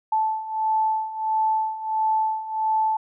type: beating tone pair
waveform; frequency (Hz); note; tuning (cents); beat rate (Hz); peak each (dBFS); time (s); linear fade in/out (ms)
sine; 874 / 875.5; A5 / A5; -12 / -9; 1.5; -26 / -22; 0.12-2.97; 5
effects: none